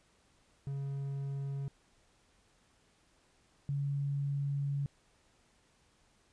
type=tone pair in turn; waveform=triangle / sine; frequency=138.59 / 141.01 Hz; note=C#3 / C#3; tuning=0 / +30 cents; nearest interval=unison; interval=30 cents; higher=second; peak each=-33 / -31 dBFS; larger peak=second; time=0.67-1.68 / 3.69-4.86 s; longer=second; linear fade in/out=0 ms; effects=pink hiss -69 dBFS RMS until 6.32 s + resampled to 22050 Hz